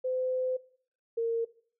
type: tone pair in turn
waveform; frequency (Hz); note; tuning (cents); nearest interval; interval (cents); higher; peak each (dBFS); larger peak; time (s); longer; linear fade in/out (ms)
sine; 512 / 459.9; C5 / A#4; -38 / -23; major second; 185; first; -28 / -26; second; 0.04-0.57 / 1.17-1.45; first; 10
effects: noise-tail reverb RT60 0.5 s tail -18 dB re dry